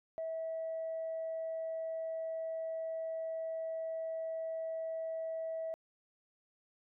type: tone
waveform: sine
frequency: 649 Hz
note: E5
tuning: 27 cents flat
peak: -35 dBFS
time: 0.18-5.74 s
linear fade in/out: 0 ms
effects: tanh soft clip ceiling -32 dBFS